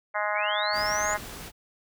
harmonic tone, 208.9 Hz, G#3, 10 cents sharp, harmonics 3 / 4 / 5 / 6 / 7 / 8 / 9 / 10, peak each -31 / -32 / -33 / -34 / -34 / -35 / -36 / -36 dBFS, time 0.14-1.18 s, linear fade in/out 20 ms
sine linear sweep, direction up, 2115 to 7000 Hz, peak -30 dBFS, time 0.35-1.14 s, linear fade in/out 2 ms
pink noise, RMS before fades -40 dBFS, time 0.72-1.52 s, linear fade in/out 50 ms
effects none

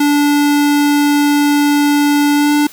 square tone with pitch glide, 290.5 to 294 Hz, D4 to D4, -19 to +2 cents, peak -10 dBFS, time 0-2.67 s, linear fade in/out 5 ms, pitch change +21 cents, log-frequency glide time 2.35-2.53 s, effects white hiss -38 dBFS RMS until 2.72 s

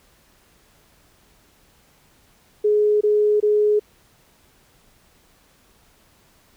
sine tone bursts, 420 Hz, G#4, 19 cents sharp, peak -14 dBFS, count 3, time 2.64-3.796 s, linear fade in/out 10 ms, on 370 ms, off 23 ms, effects pink hiss -57 dBFS RMS until 6.56 s

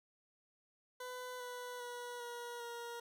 20% pulse tone with pitch steps, 501 / 493.5 / 486.2 / 478.9 / 471.8 Hz, B4 / B4 / B4 / A#4 / A#4, +25 / -1 / -27 / +47 / +21 cents, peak -39 dBFS, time 1-3 s, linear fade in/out 5 ms, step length 400 ms, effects none

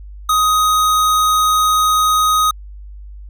square tone, 1253 Hz, D#6, 12 cents sharp, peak -12 dBFS, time 0.29-2.51 s, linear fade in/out 5 ms, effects added 50 Hz sine -31 dBFS peak until 3.29 s

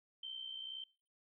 sine tone with amplitude modulation, 3114 Hz, G7, 12 cents flat, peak -40 dBFS, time 0.23-0.84 s, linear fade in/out 5 ms, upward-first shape sine, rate 61.6 Hz, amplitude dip 60%, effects noise-tail reverb RT60 0.4 s tail -25 dB re dry

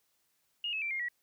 sine tone with pitch steps, 2856 / 2589 / 2347 / 2127 / 1928.3 Hz, F7 / E7 / D7 / C7 / B6, +38 / -32 / -2 / +28 / -42 cents, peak -32 dBFS, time 0.64-1.085 s, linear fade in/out 2 ms, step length 89 ms, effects white hiss -75 dBFS RMS until 1.22 s

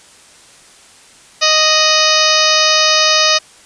harmonic tone with a mistuned harmonic, 622.3 Hz, D#5, in tune, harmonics 1 / 2 / 3 / 4 / 5 / 6 / 7 / 8 / 9 / 10, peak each -18 / -17 / -20 / -19 / -19 / -17 / -19 / -16 / -21 / -21 dBFS, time 1.41-3.39 s, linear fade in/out 20 ms, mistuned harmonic 5, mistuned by -70 cents, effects white hiss -43 dBFS RMS until 3.65 s + resampled to 22050 Hz

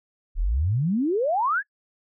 sine exponential sweep, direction up, 34.21 to 1760 Hz, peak -20 dBFS, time 0.35-1.63 s, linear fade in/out 50 ms, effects noise-tail reverb RT60 0.1 s tail -25 dB re dry

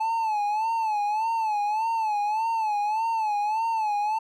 triangle tone with vibrato, 867 Hz, A5, 26 cents flat, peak -21 dBFS, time 0-4.19 s, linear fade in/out 10 ms, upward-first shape sine, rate 1.7 Hz, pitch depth 93 cents each way, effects none

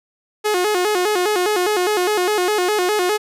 sawtooth tone with vibrato, 390.3 Hz, G4, 8 cents flat, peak -12 dBFS, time 0.44-3.18 s, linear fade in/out 20 ms, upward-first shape square, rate 4.9 Hz, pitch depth 140 cents each way, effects resampled to 32000 Hz

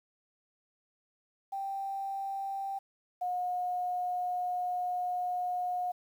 sine tone pair in turn, 784 / 721 Hz, G5 / F#5, 0 / -45 cents, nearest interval minor second, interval 145 cents, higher first, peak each -33 / -30 dBFS, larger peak second, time 1.52-2.79 / 3.21-5.92 s, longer second, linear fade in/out 10 ms, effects 10-bit

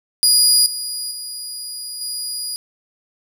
25% pulse tone with level steps, 4888 Hz, D#8, 32 cents flat, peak -6 / -19 / -23 / -19 dBFS, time 0.23-2.56 s, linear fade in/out 0 ms, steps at 0.66 / 1.11 / 2.01 s, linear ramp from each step 2 ms, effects none

